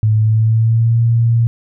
sine tone with pitch glide, 108.4 to 116.18 Hz, A2 to A#2, -25 to -5 cents, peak -9 dBFS, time 0.03-1.47 s, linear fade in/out 0 ms, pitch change +120 cents, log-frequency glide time 0.17-0.99 s, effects none

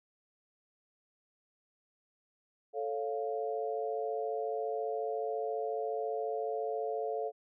sine chord, A augmented, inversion none, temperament equal, 440 / 554.4 / 698.5 Hz, A4 / C#5 / E#5, 0 / 0 / 0 cents, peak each -35 / -39 / -37 dBFS, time 2.73-7.32 s, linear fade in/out 50 ms, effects none

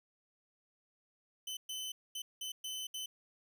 sawtooth tone bursts at uneven times, 3040 Hz, F#7, 46 cents sharp, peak -36 dBFS, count 6, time 1.47-1.57 / 1.69-1.92 / 2.15-2.22 / 2.41-2.52 / 2.64-2.87 / 2.94-3.06 s, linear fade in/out 5 ms, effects none

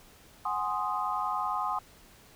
sine chord, Ab dominant seventh, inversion third, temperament equal, 740 / 830.6 / 1046.5 / 1244.5 Hz, Gb5 / Ab5 / C6 / Eb6, 0 / 0 / 0 / 0 cents, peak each -36 / -34 / -33 / -33 dBFS, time 0.45-1.79 s, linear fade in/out 5 ms, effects pink hiss -56 dBFS RMS until 2.35 s

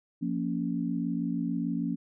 sine chord, Bb minor, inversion second, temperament just, 174.81 / 233.1 / 279.7 Hz, F3 / Bb3 / Db4, +2 / 0 / +16 cents, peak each -32 dBFS, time 0.21-1.96 s, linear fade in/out 20 ms, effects none

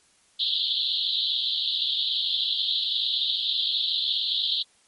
pink band-pass noise, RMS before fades -26 dBFS, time 0.39-4.63 s, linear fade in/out 10 ms, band 3200 to 4200 Hz, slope 96 dB/octave, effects white hiss -61 dBFS RMS until 4.87 s + MP3 48 kbps

